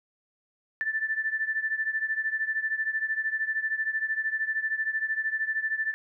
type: beating tone pair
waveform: sine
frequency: 1760 / 1773 Hz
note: A6 / A6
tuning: 0 / +13 cents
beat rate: 13 Hz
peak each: -28 / -31 dBFS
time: 0.81-5.94 s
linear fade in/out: 0 ms
effects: none